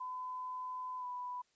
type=tone with pitch glide; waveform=sine; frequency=1011 to 990.8 Hz; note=B5 to B5; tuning=+40 to +5 cents; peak=-39 dBFS; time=0-1.42 s; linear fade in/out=10 ms; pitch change=-35 cents; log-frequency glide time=0.98-1.06 s; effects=white hiss -75 dBFS RMS until 1.55 s + resampled to 16000 Hz